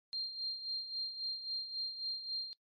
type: tone with tremolo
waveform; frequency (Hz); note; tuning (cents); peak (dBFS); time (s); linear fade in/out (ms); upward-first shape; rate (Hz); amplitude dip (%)
sine; 4189; C8; +1; -34; 0.13-2.53; 0; sine; 3.7; 65
effects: noise-tail reverb RT60 0.1 s tail -21 dB re dry + MP3 64 kbps